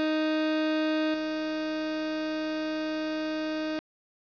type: tone with level steps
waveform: 30% pulse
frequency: 311.1 Hz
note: D#4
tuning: in tune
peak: -22 / -26 dBFS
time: 0-3.79 s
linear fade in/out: 0 ms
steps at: 1.14 s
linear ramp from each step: 2 ms
effects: resampled to 11025 Hz + 8-bit